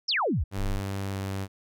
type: exponential sweep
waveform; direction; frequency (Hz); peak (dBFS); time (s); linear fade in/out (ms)
sine; down; 5900 to 54.1; -23; 0.08-0.44; 10
type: tone with pitch glide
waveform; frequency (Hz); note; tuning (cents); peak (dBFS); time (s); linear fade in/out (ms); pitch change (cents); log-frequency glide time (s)
sawtooth; 98 to 97.15; G2 to G2; 0 to -15; -26; 0.51-1.48; 50; -15; 1.1-1.17
type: tone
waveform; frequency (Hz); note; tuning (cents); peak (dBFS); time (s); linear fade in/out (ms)
triangle; 26.85; A0; -41; -24; 0.56-0.81; 50
effects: none